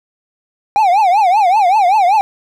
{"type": "tone with vibrato", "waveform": "triangle", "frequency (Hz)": 784, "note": "G5", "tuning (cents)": 0, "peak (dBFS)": -6, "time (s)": [0.76, 2.21], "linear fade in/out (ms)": 0, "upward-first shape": "triangle", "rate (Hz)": 5.2, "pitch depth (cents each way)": 240, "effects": []}